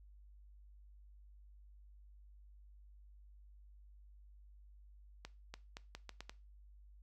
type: accelerating click train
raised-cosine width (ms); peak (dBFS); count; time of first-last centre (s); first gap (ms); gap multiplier
0.2; -29; 7; 5.25-6.295; 290; 0.79
effects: noise-tail reverb RT60 0.3 s tail -19 dB re dry + added 50 Hz sine -57 dBFS peak until 7.02 s